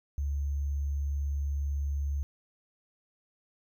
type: tone with sample-and-hold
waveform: sine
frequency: 71 Hz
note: C#2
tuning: 42 cents sharp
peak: -28 dBFS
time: 0.18-2.23 s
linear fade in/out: 0 ms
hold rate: 6300 Hz
effects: none